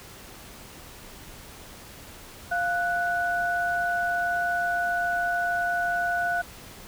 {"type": "tone pair together", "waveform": "sine", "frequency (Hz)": [698.5, 1480], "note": ["F5", "F#6"], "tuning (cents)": [0, 0], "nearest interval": "octave + minor second", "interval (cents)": 1300, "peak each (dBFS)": -26, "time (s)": [2.51, 6.42], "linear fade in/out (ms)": 10, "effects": ["pink hiss -45 dBFS RMS until 6.87 s"]}